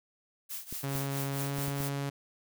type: noise with tremolo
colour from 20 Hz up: blue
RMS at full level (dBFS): -37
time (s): 0.49-1.9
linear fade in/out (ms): 20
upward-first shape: triangle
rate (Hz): 4.6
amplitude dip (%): 90
type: clicks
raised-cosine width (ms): 3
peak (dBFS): -29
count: 5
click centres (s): 0.726 / 0.955 / 1.587 / 1.682 / 1.804
type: tone with pitch glide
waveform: sawtooth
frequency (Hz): 138.2 to 140.13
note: C#3 to C#3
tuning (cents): -5 to +19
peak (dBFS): -28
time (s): 0.83-2.1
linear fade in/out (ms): 10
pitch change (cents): +24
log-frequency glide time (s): 1.33-1.5
effects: none